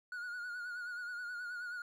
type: tone with vibrato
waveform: triangle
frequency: 1448 Hz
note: F#6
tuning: 38 cents flat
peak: -38 dBFS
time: 0.12-1.82 s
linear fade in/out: 2 ms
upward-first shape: sine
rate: 9.4 Hz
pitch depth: 49 cents each way
effects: none